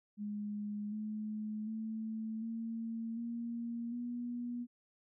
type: tone with pitch steps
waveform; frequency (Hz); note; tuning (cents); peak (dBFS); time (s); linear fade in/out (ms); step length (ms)
sine; 207.7 / 214 / 220.6 / 227.3 / 234.2 / 241.4; G#3 / A3 / A3 / A#3 / A#3 / B3; 0 / -48 / +5 / -43 / +8 / -39; -37; 0.17-4.67; 50; 750
effects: none